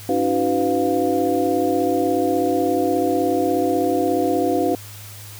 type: tone cluster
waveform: sine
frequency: 282.2 / 318.7 / 373.6 / 499.9 / 704 Hz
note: C#4 / D#4 / F#4 / B4 / F5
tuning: +31 / +42 / +17 / +21 / +14 cents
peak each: -23 dBFS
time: 0.09-4.75 s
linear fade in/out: 2 ms
effects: added 103 Hz sine -38 dBFS peak until 5.39 s + white hiss -40 dBFS RMS until 5.39 s